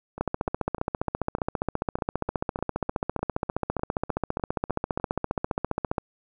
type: two click trains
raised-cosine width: 1 ms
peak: -23 / -11 dBFS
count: 17 / 87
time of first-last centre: 0.18-4.999 / 0.21-5.982 s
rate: 3.32 / 14.9 Hz
effects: none